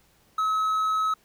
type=tone; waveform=triangle; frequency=1285 Hz; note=E6; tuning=45 cents flat; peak=-20 dBFS; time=0.38-1.14 s; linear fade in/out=5 ms; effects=pink hiss -62 dBFS RMS until 1.24 s